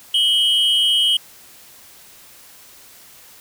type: tone pair together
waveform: triangle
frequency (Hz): 2960 / 3204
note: F#7 / G7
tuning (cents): 0 / +37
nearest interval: minor second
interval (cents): 137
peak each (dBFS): -15 / -15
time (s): 0.14-1.17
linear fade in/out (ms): 5
effects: white hiss -45 dBFS RMS until 3.4 s